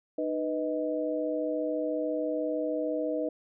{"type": "tone cluster", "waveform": "sine", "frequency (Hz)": [305.7, 494.1, 628], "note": ["D#4", "B4", "D#5"], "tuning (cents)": [-30, 1, 16], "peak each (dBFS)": [-32, -32, -32], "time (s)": [0.18, 3.29], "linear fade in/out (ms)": 5, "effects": []}